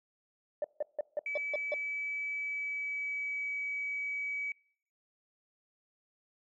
sine tone bursts, 595 Hz, D5, 22 cents sharp, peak -28 dBFS, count 7, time 0.62-1.741 s, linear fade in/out 2 ms, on 23 ms, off 160 ms
sine tone with pitch glide, 2294 to 2277 Hz, D7 to C#7, -41 to +46 cents, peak -33 dBFS, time 1.26-4.52 s, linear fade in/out 2 ms, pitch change -13 cents, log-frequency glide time 2.32-3.57 s
effects noise-tail reverb RT60 0.6 s tail -25 dB re dry + tanh soft clip ceiling -25 dBFS

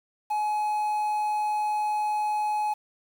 triangle tone, 845 Hz, G#5, 30 cents sharp, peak -22 dBFS, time 0.3-2.74 s, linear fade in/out 10 ms, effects 8-bit

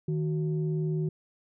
sine tone pair together, 156.2 / 371.5 Hz, D#3 / F#4, +7 / +7 cents, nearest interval octave + minor third, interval 1500 cents, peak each -26 / -33 dBFS, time 0.08-1.09 s, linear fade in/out 5 ms, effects tanh soft clip ceiling -19 dBFS

